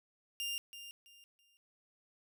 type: tone with echo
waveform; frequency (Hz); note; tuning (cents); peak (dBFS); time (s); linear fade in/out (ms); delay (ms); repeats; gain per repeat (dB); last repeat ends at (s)
sawtooth; 2800; F7; +4; -33; 0.4-0.58; 0; 330; 3; -11; 1.57
effects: none